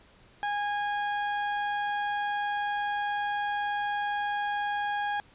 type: tone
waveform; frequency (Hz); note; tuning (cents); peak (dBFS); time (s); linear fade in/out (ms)
30% pulse; 822; G#5; -18; -25; 0.43-5.2; 0
effects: pink hiss -58 dBFS RMS until 5.34 s + resampled to 8000 Hz